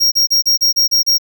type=tone bursts; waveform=square; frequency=5588 Hz; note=F8; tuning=in tune; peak=-10 dBFS; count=8; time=0-1.184 s; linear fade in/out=20 ms; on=120 ms; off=32 ms; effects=none